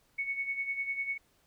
sine tone with tremolo, 2217 Hz, C#7, in tune, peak -29 dBFS, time 0.18-1.18 s, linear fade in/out 10 ms, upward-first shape sine, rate 10 Hz, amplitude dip 65%, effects pink hiss -69 dBFS RMS until 1.46 s

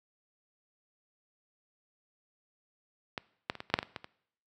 clicks, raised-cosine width 0.3 ms, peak -18 / -13 / -26 / -22 / -25 / -6 / -13 / -22 / -21 / -27 dBFS, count 10, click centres 3.178 / 3.499 / 3.553 / 3.604 / 3.701 / 3.74 / 3.789 / 3.829 / 3.962 / 4.044 s, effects noise-tail reverb RT60 0.7 s tail -21 dB re dry + high-pass 80 Hz 12 dB/octave

